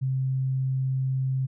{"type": "tone", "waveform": "sine", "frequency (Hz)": 131.9, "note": "C3", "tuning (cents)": 14, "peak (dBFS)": -23, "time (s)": [0.01, 1.47], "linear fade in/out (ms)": 20, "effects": []}